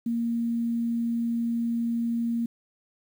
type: tone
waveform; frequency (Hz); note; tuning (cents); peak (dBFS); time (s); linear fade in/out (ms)
sine; 233.1; A#3; 0; -24; 0.06-2.46; 5
effects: 9-bit